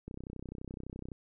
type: click train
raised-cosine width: 3 ms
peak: -29 dBFS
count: 34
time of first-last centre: 0.08-1.118 s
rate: 31.8 Hz
effects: none